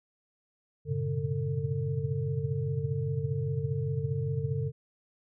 sine tone cluster, 97.5 / 115 / 127.5 / 142.5 / 449.8 Hz, G2 / A#2 / C3 / C#3 / A4, -9 / -23 / -44 / +48 / +38 cents, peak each -36 / -36 / -36 / -31 / -37 dBFS, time 0.85-4.72 s, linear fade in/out 50 ms, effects none

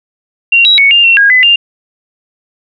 sine tone with pitch steps, 2757 / 3871 / 2221 / 2802 / 2721 / 1633 / 2012 / 2798 Hz, F7 / B7 / C#7 / F7 / F7 / G#6 / B6 / F7, -23 / -35 / +3 / +5 / -46 / -30 / +32 / +3 cents, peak -3 dBFS, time 0.52-1.56 s, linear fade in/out 5 ms, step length 130 ms, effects none

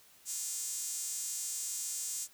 sawtooth tone with high-pass filter, 352.9 Hz, F4, 18 cents sharp, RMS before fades -38 dBFS, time 0.25-2.28 s, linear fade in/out 50 ms, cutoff 7300 Hz, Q 3.2, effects white hiss -61 dBFS RMS until 2.33 s

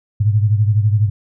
sine beating tone pair, 103.83 / 115.83 Hz, G#2 / A#2, 0 / -11 cents, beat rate 12 Hz, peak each -12 / -18 dBFS, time 0.2-1.1 s, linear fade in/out 10 ms, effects none

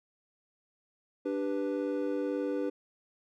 triangle chord, G major, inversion second, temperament equal, 293.7 / 392 / 493.9 Hz, D4 / G4 / B4, 0 / 0 / 0 cents, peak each -31 / -34 / -32 dBFS, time 1.25-2.7 s, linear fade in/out 10 ms, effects none

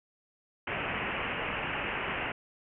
white low-pass noise, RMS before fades -34 dBFS, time 0.67-2.32 s, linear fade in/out 5 ms, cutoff 2900 Hz, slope 96 dB/octave, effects none

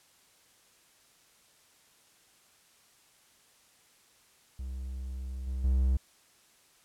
triangle tone with level steps, 64.8 Hz, C2, 16 cents flat, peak -33 / -29 / -21 dBFS, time 4.59-5.97 s, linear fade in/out 5 ms, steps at 5.47 / 5.64 s, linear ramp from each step 5 ms, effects white hiss -63 dBFS RMS until 6.84 s + low-pass 11000 Hz 12 dB/octave

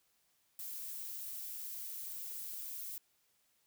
violet noise, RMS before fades -44 dBFS, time 0.59-2.98 s, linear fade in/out 2 ms, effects white hiss -75 dBFS RMS until 3.66 s

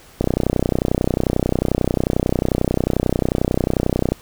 click train, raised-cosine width 2 ms, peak -3 dBFS, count 123, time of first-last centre 0.21-4.12 s, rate 31.2 Hz, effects pink hiss -46 dBFS RMS until 4.21 s

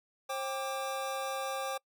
square tone cluster, 535 / 790 / 1176 Hz, C5 / G5 / D6, +38 / +13 / +2 cents, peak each -38 / -39 / -40 dBFS, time 0.29-1.78 s, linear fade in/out 10 ms, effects noise-tail reverb RT60 0.1 s tail -26 dB re dry

